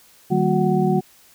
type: tone cluster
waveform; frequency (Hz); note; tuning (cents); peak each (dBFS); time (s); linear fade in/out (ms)
sine; 153.6 / 191.5 / 229.8 / 364.7 / 747; D#3 / G3 / A#3 / F#4 / F#5; -22 / -40 / -25 / -25 / +16; -22 / -20 / -25 / -21 / -24; 0.3-1.01; 20
effects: white hiss -52 dBFS RMS until 1.34 s